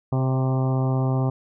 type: harmonic tone with a mistuned harmonic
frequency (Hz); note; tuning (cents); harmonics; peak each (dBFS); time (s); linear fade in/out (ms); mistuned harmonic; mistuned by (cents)
130.81; C3; 0; 1 / 2 / 3 / 4 / 5 / 6 / 7 / 8 / 9; -20 / -28 / -32 / -35 / -34 / -35 / -39 / -39 / -41; 0.12-1.3; 5; 4; +20
effects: none